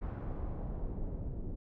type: noise with low-pass filter sweep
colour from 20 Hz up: brown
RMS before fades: -38 dBFS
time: 0.01-1.56 s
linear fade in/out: 20 ms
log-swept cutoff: 1300 to 370 Hz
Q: 1
effects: none